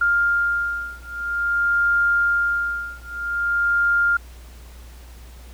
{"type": "beating tone pair", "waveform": "sine", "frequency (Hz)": [1402, 1402.5], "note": ["F6", "F6"], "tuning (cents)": [6, 7], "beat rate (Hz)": 0.5, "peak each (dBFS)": -21, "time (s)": [0.01, 4.17], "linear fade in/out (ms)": 5, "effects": ["added 60 Hz sine -39 dBFS peak until 5.53 s", "pink hiss -49 dBFS RMS until 5.53 s"]}